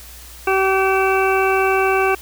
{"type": "harmonic tone", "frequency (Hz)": 383.7, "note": "G4", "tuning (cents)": -37, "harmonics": [1, 2, 3, 4, 6, 7], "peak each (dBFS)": [-17, -20, -22, -23, -25, -25], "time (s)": [0.47, 2.15], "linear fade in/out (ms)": 5, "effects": ["added 60 Hz sine -40 dBFS peak until 2.21 s", "white hiss -40 dBFS RMS until 2.21 s"]}